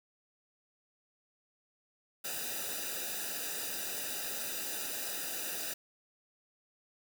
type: noise with comb filter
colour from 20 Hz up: white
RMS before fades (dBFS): -38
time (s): 2.24-5.74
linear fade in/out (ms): 10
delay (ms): 0.92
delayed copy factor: -1
effects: none

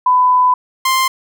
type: tone pair in turn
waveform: sine / sawtooth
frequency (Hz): 1001 / 1048.6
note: B5 / C6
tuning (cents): +23 / +3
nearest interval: minor second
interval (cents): 80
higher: second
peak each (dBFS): -8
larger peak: neither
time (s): 0.06-0.54 / 0.85-1.08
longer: first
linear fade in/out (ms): 5
effects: none

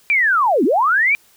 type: linear two-way sweep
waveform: sine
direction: down then up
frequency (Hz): 2400 to 226.9 to 2400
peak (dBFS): -12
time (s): 0.1-1.15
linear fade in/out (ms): 0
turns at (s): 0.64
effects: white hiss -53 dBFS RMS until 1.36 s

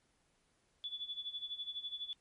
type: tone with tremolo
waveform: sine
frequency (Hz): 3443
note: A7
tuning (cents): -38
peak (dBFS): -37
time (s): 0.84-2.13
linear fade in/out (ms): 0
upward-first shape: sine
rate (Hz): 12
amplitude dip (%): 80
effects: pink hiss -75 dBFS RMS until 2.2 s + MP3 48 kbps

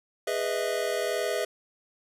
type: chord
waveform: square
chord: E major seventh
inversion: first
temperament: just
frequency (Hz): 412 / 494.4 / 618.1 / 659.3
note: G#4 / B4 / D#5 / E5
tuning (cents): -14 / +2 / -12 / 0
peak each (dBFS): -33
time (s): 0.27-1.45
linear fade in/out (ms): 5
effects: resampled to 32000 Hz + 9-bit

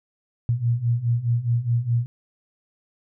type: beating tone pair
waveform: sine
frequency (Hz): 115.9 / 120.7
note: A#2 / B2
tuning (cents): -10 / -39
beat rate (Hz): 4.8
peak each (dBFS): -24 / -21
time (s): 0.49-2.06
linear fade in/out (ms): 0
effects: none

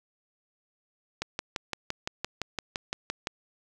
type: click train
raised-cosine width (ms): 0.2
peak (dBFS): -13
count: 13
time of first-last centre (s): 1.22-3.271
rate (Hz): 5.85
effects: none

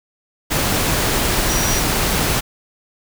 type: tone in noise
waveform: sine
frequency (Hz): 5800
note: F#8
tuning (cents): -35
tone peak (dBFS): -23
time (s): 1.48-1.81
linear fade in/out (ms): 20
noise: pink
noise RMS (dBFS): -18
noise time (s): 0.5-2.41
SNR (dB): -8
effects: none

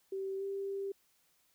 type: tone with pitch glide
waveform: sine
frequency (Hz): 386.6 to 393.8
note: G4 to G4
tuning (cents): -24 to +8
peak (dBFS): -35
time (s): 0.12-0.92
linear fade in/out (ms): 5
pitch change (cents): +32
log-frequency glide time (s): 0.38-0.43
effects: white hiss -72 dBFS RMS until 1.54 s

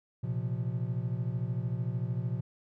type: chord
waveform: triangle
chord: Bb suspended second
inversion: none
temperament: equal with one note detuned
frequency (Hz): 116.54 / 129.83 / 174.61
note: Bb2 / C3 / F3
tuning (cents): 0 / -13 / 0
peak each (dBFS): -31 / -32 / -36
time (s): 0.23-2.41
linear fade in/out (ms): 10
effects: none

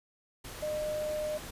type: tone in noise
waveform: sine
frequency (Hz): 609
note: D#5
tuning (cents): -37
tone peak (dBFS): -31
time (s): 0.62-1.38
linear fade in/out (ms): 10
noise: pink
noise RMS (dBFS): -44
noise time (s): 0.44-1.51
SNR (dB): +10
effects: resampled to 32000 Hz

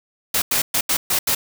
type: noise bursts at uneven times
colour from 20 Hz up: white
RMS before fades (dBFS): -19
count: 6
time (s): 0.34-0.42 / 0.51-0.62 / 0.74-0.81 / 0.89-0.97 / 1.1-1.19 / 1.27-1.35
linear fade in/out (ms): 5
effects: none

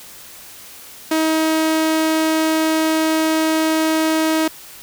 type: tone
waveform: sawtooth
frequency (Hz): 317.4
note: D#4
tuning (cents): +35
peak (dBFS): -11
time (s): 1.11-4.48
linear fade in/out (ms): 5
effects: white hiss -39 dBFS RMS until 4.82 s

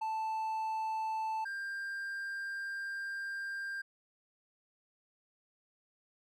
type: tone pair in turn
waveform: triangle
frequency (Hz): 880 / 1592.6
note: A5 / G6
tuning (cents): 0 / +27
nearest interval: minor seventh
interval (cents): 1027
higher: second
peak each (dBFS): -31 / -35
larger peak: first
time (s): 0.01-1.45 / 1.45-3.82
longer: second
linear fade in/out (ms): 10
effects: none

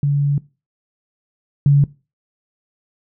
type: tone pair in turn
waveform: sine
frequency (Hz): 142.7 / 142.1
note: D3 / C#3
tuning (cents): -49 / +43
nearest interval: unison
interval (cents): 8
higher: first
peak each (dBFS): -13 / -8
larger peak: second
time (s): 0.03-0.38 / 1.66-1.84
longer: first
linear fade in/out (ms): 2
effects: noise-tail reverb RT60 0.3 s tail -21 dB re dry

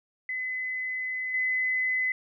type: tone with level steps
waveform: sine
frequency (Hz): 2023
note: B6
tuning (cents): +41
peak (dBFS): -29 / -24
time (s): 0.29-2.12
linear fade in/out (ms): 2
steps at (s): 1.34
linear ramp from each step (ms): 2
effects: none

